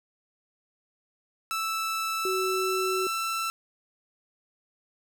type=tone with pitch glide; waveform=sawtooth; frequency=1318.5 to 1333.8 Hz; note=E6 to E6; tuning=0 to +20 cents; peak=-24 dBFS; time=1.51-3.5 s; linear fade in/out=0 ms; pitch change=+20 cents; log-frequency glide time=2.15-3.02 s
type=tone; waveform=sine; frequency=375.2 Hz; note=F#4; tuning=24 cents sharp; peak=-27 dBFS; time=2.25-3.07 s; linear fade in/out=2 ms
effects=none